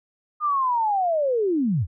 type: linear sweep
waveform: sine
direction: down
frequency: 1230 to 68.8 Hz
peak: -19 dBFS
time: 0.4-1.87 s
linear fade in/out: 50 ms
effects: none